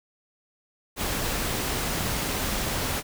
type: noise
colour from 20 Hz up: pink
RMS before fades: -28 dBFS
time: 0.96-3.03 s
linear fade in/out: 50 ms
effects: none